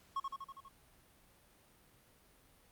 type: tone with echo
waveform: triangle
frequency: 1092 Hz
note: C#6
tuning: 26 cents flat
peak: -32 dBFS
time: 0.16-0.2 s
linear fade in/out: 5 ms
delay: 81 ms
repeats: 6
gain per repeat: -3 dB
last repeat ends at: 0.686 s
effects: pink hiss -66 dBFS RMS until 2.71 s + Opus 48 kbps